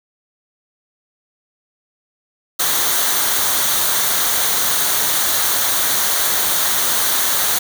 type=noise with comb filter; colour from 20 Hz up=white; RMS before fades=-17 dBFS; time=2.59-7.59 s; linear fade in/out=10 ms; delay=0.39 ms; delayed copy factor=-0.5; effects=none